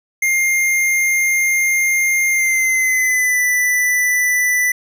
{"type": "tone with pitch glide", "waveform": "square", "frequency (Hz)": [2115, 1984.8], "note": ["C7", "B6"], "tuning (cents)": [18, 8], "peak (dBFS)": -14, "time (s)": [0.22, 4.72], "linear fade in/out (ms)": 5, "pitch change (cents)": -110, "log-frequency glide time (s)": [2.3, 3.41], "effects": []}